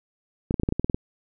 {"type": "clicks", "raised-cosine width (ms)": 3, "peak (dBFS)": -10, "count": 10, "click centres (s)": [0.509, 0.542, 0.598, 0.634, 0.689, 0.724, 0.796, 0.845, 0.898, 0.945], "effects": []}